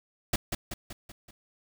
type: noise with echo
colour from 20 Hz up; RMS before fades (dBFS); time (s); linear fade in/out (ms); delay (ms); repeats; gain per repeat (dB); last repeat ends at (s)
pink; -26; 0.33-0.36; 5; 190; 5; -5; 1.31
effects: none